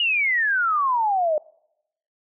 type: exponential sweep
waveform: sine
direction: down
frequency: 2915 to 594 Hz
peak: -18 dBFS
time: 0-1.38 s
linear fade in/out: 2 ms
effects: noise-tail reverb RT60 0.8 s tail -25 dB re dry